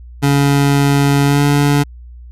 25% pulse tone with pitch glide, 141.1 to 143.73 Hz, C#3 to D3, +31 to -37 cents, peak -6 dBFS, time 0.22-1.84 s, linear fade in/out 20 ms, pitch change +32 cents, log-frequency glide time 1.25-1.42 s, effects added 60 Hz sine -32 dBFS peak until 2.31 s + resampled to 32000 Hz

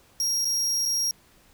40% pulse tone with dropouts, 5610 Hz, F8, 7 cents sharp, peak -22 dBFS, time 0.2-1.11 s, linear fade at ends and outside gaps 1 ms, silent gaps 0.447-0.453 / 0.854-0.858 s, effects pink hiss -58 dBFS RMS until 1.53 s

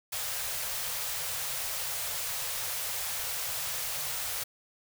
white band-stop noise, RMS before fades -34 dBFS, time 0.12-4.44 s, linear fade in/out 10 ms, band 160 to 450 Hz, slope 96 dB/octave, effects none

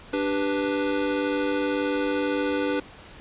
square chord, G major, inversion second, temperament equal, 293.7 / 392 / 493.9 Hz, D4 / G4 / B4, 0 / 0 / 0 cents, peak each -27 / -31 / -28 dBFS, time 0.13-2.8 s, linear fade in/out 5 ms, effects pink hiss -46 dBFS RMS until 3.2 s + resampled to 8000 Hz

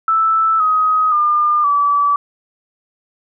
sine tone with pitch steps, 1318 / 1259.9 / 1204.4 / 1151.4 Hz, E6 / D#6 / D6 / D6, -1 / +21 / +43 / -35 cents, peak -11 dBFS, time 0.08-2.16 s, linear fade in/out 2 ms, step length 520 ms, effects none

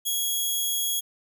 10% pulse tone, 3322 Hz, G#7, in tune, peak -16 dBFS, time 0.05-1.01 s, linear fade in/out 20 ms, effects none

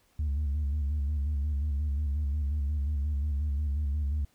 sine tone with vibrato, 72.6 Hz, D2, 19 cents flat, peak -24 dBFS, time 0.19-4.25 s, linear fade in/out 5 ms, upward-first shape square, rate 5.6 Hz, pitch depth 68 cents each way, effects tanh soft clip ceiling -25 dBFS + pink hiss -67 dBFS RMS until 4.34 s

